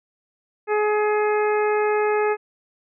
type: harmonic tone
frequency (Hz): 421.8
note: G#4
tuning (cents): +27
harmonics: 1 / 2 / 3 / 4 / 5 / 6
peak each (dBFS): -19 / -25 / -29 / -31 / -33 / -35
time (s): 0.67-2.37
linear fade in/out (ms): 50
effects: none